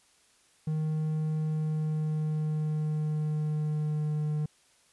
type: tone with pitch glide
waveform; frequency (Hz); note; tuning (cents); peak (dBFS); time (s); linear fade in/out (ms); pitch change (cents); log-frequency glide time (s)
triangle; 155.56 to 151.31; D#3 to D#3; 0 to -48; -25; 0.67-4.46; 5; -48; 1.39-4.34
effects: white hiss -64 dBFS RMS until 4.92 s + resampled to 24000 Hz